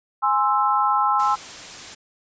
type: chord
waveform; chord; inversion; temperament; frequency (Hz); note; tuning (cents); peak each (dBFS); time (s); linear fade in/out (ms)
sine; Ab augmented; none; equal; 830.6 / 1046.5 / 1318.5; Ab5 / C6 / E6; 0 / 0 / 0; -21; 0.22-1.36; 20
type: noise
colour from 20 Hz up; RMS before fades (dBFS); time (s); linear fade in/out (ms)
white; -37; 1.19-1.95; 10
effects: resampled to 16000 Hz